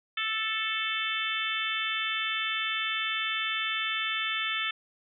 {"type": "harmonic tone", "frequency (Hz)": 440, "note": "A4", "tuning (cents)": 0, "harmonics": [3, 4, 5, 6, 7, 8], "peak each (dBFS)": [-35, -35, -35, -35, -35, -35], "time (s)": [0.17, 4.71], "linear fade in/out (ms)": 5, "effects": []}